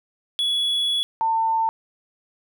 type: tone pair in turn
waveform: triangle / sine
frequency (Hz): 3384 / 897.9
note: G#7 / A5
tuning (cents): +32 / +35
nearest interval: octave + major seventh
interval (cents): 2297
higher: first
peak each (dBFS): -18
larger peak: neither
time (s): 0.39-1.03 / 1.21-1.69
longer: first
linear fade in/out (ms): 0
effects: none